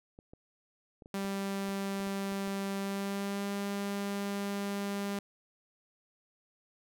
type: clicks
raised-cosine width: 2 ms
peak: -37 dBFS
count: 10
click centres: 0.189 / 0.335 / 1.022 / 1.059 / 1.249 / 1.689 / 2.003 / 2.071 / 2.322 / 2.476 s
type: tone with pitch glide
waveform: sawtooth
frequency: 196.7 to 200.4 Hz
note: G3 to G3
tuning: +6 to +38 cents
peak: -29 dBFS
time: 1.14-5.19 s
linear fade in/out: 2 ms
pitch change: +32 cents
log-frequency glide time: 2.78-3.5 s
effects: none